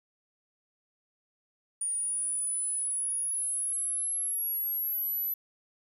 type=exponential sweep; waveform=sine; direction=up; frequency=9500 to 12000 Hz; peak=-27 dBFS; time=1.81-5.34 s; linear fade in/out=5 ms; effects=tanh soft clip ceiling -26 dBFS + 10-bit